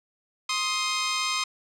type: tone pair together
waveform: 10% pulse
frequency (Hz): 1051 / 1249.9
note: C6 / D#6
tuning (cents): +7 / +7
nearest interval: minor third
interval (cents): 300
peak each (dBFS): -19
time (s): 0.49-1.44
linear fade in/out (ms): 5
effects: low-pass 8000 Hz 12 dB/octave